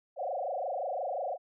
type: tone with frequency modulation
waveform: sine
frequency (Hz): 643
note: E5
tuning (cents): -43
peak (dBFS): -31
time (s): 0.16-1.38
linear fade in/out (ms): 50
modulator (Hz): 25.7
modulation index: 4.5
effects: none